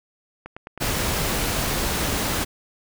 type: click train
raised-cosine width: 0.5 ms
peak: -21 dBFS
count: 10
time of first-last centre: 0.46-1.409 s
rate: 9.48 Hz
type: noise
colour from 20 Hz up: pink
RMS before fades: -24 dBFS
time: 0.8-2.45 s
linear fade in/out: 20 ms
effects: none